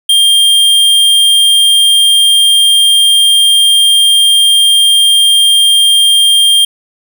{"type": "tone", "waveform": "square", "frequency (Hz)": 3200, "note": "G7", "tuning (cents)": 35, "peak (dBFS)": -5, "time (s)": [0.09, 6.65], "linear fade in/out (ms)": 5, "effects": []}